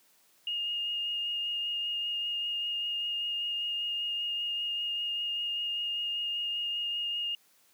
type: tone with vibrato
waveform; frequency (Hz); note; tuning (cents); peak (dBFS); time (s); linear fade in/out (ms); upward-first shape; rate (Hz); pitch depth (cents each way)
sine; 2843; F7; +30; -30; 0.47-7.35; 2; triangle; 5.1; 14
effects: white hiss -65 dBFS RMS until 7.73 s + high-pass 150 Hz 12 dB/octave